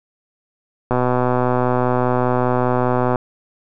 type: click train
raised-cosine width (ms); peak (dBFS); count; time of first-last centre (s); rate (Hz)
1; -4; 282; 0.91-3.158; 125
effects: none